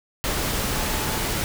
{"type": "tone in noise", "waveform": "sine", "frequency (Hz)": 870, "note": "A5", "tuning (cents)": -20, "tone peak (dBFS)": -35, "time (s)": [0.75, 1.18], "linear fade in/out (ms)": 0, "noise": "pink", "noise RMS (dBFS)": -25, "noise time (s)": [0.24, 1.44], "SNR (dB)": -13, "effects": []}